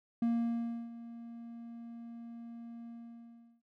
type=tone with ADSR envelope; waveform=triangle; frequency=233.1 Hz; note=A#3; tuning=in tune; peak=-25 dBFS; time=0.22-3.62 s; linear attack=4 ms; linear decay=670 ms; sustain=-17 dB; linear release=740 ms; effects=none